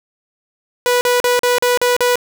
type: tone bursts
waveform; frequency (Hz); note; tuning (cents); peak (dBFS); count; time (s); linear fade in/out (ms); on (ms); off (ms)
sawtooth; 490.8; B4; -11; -8; 7; 0.86-2.156; 0; 150; 41
effects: none